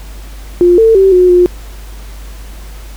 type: tone with pitch steps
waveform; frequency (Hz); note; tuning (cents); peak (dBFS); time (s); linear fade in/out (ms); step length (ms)
sine; 352.3 / 449.5 / 385.3 / 362.9 / 356.3; F4 / A4 / G4 / F#4 / F4; +15 / +37 / -30 / -34 / +35; -3; 0.61-1.46; 0; 170
effects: added 50 Hz sine -26 dBFS peak until 2.96 s + pink hiss -37 dBFS RMS until 2.96 s